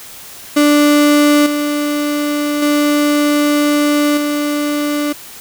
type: tone with level steps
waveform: 35% pulse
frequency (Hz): 293.7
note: D4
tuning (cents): 0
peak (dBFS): -6 / -13 / -9 / -13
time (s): 0.56-5.13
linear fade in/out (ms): 10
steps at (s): 1.46 / 2.62 / 4.17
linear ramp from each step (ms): 5
effects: white hiss -34 dBFS RMS until 5.4 s